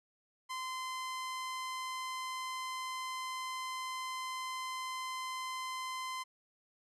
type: tone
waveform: sawtooth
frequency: 1033 Hz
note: C6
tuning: 22 cents flat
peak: -34 dBFS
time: 0.49-6.24 s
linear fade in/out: 20 ms
effects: low-pass 10000 Hz 12 dB/octave